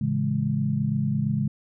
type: chord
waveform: sine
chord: A major seventh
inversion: none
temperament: equal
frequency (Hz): 110 / 138.59 / 164.81 / 207.7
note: A2 / C#3 / E3 / G#3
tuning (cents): 0 / 0 / 0 / 0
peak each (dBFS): -31 / -25 / -31 / -26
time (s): 0.01-1.48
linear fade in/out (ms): 5
effects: none